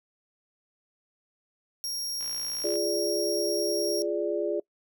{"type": "tone", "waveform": "sawtooth", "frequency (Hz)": 5588, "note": "F8", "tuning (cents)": 0, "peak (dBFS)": -28, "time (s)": [1.84, 4.02], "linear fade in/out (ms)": 0}
{"type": "click train", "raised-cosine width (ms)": 0.3, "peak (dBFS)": -30, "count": 33, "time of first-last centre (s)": [2.21, 2.756], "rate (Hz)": 58.6}
{"type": "chord", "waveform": "sine", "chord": "D diminished", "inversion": "first", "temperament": "equal with one note detuned", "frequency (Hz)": [345.6, 415.3, 587.3], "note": ["F4", "Ab4", "D5"], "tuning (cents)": [-18, 0, 0], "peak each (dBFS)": -30, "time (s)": [2.64, 4.6], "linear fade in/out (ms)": 5}
{"effects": ["noise-tail reverb RT60 0.1 s tail -24 dB re dry"]}